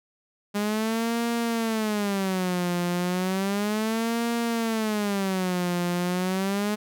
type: tone with vibrato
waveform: sawtooth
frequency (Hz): 202.8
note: G#3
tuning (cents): -41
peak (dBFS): -20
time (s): 0.54-6.76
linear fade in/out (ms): 20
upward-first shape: sine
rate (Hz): 0.33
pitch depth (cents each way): 250
effects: none